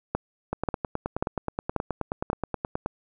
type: two click trains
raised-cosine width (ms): 1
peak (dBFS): -10 / -13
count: 5 / 23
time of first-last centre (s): 0.15-2.301 / 0.53-2.861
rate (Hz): 1.86 / 9.44
effects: none